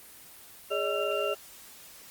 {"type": "tone cluster", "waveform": "sine", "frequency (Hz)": [413, 572, 629, 1346, 2783], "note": ["G#4", "D5", "D#5", "E6", "F7"], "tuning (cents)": [-10, -46, 19, 36, -7], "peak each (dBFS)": [-32, -32, -33, -35, -35], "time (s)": [0.7, 1.35], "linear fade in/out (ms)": 20, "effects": ["white hiss -50 dBFS RMS until 2.1 s", "Opus 24 kbps"]}